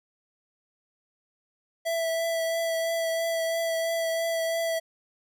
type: tone with vibrato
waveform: square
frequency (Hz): 660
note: E5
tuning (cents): +2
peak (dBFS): -26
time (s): 1.85-4.8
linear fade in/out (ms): 20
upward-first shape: triangle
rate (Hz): 3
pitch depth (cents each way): 18
effects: none